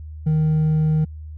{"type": "tone with hard clipping", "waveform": "sine", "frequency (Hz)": 155.56, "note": "D#3", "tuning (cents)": 0, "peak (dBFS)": -16, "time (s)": [0.26, 1.05], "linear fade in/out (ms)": 10, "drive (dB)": 2, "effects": ["added 77 Hz sine -32 dBFS peak until 1.37 s"]}